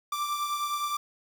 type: beating tone pair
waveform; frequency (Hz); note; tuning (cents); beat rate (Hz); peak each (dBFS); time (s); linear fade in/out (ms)
45% pulse; 1174.7 / 1184.4; D6 / D6; 0 / +14; 9.7; -29 / -37; 0.12-0.97; 5
effects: 9-bit